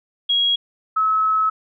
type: tone pair in turn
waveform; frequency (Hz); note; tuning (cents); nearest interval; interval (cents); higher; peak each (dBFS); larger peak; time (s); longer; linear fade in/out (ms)
sine; 3300 / 1291.6; G#7 / E6; -12 / -36; octave + major third; 1624; first; -15; neither; 0.29-0.56 / 0.96-1.5; second; 10
effects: none